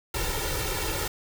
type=noise with comb filter; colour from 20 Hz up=pink; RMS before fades=-29 dBFS; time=0.14-1.08 s; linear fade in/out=5 ms; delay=2.2 ms; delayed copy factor=+0.95; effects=none